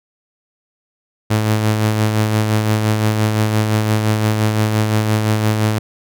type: tone with tremolo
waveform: sawtooth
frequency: 107.9 Hz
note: A2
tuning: 33 cents flat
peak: -8 dBFS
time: 1.3-5.79 s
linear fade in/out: 10 ms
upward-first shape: sine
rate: 5.8 Hz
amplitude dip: 40%
effects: none